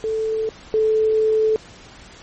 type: tone pair in turn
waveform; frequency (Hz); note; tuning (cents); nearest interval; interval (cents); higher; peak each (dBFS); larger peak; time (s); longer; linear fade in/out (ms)
sine; 440 / 436.5; A4 / A4; 0 / -14; unison; 14; first; -19 / -14; second; 0.04-0.49 / 0.74-1.56; second; 0
effects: pink hiss -43 dBFS RMS until 2.22 s + MP3 32 kbps